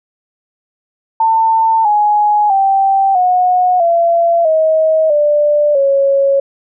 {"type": "tone with pitch steps", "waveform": "sine", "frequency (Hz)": [896, 836, 780, 727.8, 679, 633.6, 591.1, 551.6], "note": ["A5", "G#5", "G5", "F#5", "F5", "D#5", "D5", "C#5"], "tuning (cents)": [31, 11, -9, -29, -49, 31, 11, -9], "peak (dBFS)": -8, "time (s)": [1.2, 6.4], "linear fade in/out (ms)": 5, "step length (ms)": 650, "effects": []}